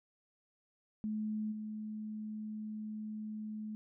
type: tone with level steps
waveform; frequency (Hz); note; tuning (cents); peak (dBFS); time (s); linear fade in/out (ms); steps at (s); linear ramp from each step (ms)
sine; 214.6; A3; -43; -34 / -39; 1.04-3.75; 0; 1.51; 20
effects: none